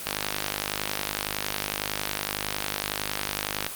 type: click train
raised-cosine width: 0.2 ms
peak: -8 dBFS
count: 184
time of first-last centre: 0.07-3.665 s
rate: 50.9 Hz
effects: white hiss -36 dBFS RMS until 3.75 s + Opus 32 kbps